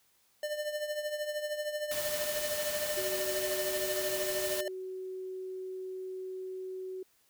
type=tone with tremolo; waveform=square; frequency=599 Hz; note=D5; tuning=34 cents sharp; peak=-31 dBFS; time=0.43-4.68 s; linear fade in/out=2 ms; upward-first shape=triangle; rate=13 Hz; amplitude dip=70%
type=noise; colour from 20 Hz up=white; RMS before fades=-37 dBFS; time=1.91-4.61 s; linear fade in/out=5 ms
type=tone; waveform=sine; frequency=374.2 Hz; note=F#4; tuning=20 cents sharp; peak=-37 dBFS; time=2.97-7.03 s; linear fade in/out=5 ms
effects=white hiss -69 dBFS RMS until 7.29 s